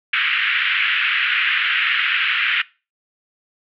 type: band-pass noise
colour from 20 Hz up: white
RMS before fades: -19 dBFS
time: 0.13-2.62 s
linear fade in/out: 5 ms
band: 1400 to 3000 Hz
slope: 48 dB/octave
effects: noise-tail reverb RT60 0.3 s tail -21 dB re dry

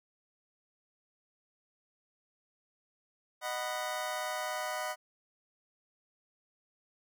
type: chord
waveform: 25% pulse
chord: B major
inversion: first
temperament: just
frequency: 617.4 / 740.8 / 987.8 Hz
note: D#5 / F#5 / B5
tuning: -14 / +2 / 0 cents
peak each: -34 / -35 / -36 dBFS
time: 3.41-4.96 s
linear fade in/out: 50 ms
effects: none

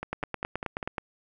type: two click trains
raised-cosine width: 0.5 ms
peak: -18 / -15 dBFS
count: 5 / 9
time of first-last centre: 0.03-0.828 / 0.13-0.982 s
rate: 5.01 / 9.39 Hz
effects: none

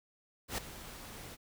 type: noise with ADSR envelope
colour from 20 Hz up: pink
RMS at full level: -34 dBFS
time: 0.48-1.37 s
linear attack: 100 ms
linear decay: 5 ms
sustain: -14 dB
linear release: 37 ms
effects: none

